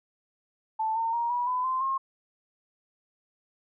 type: tone with pitch steps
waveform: sine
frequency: 880 / 909.5 / 939.9 / 971.4 / 1003.9 / 1037.5 / 1072.2 Hz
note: A5 / A#5 / A#5 / B5 / B5 / C6 / C6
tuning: 0 / -43 / +14 / -29 / +28 / -15 / +42 cents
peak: -25 dBFS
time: 0.79-1.98 s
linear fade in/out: 10 ms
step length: 170 ms
effects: none